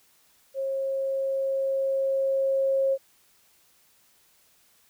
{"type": "tone with level ramp", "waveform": "sine", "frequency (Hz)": 540, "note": "C#5", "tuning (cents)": -45, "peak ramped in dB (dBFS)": [-26, -20], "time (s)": [0.54, 2.98], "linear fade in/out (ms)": 50, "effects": ["white hiss -62 dBFS RMS until 4.89 s"]}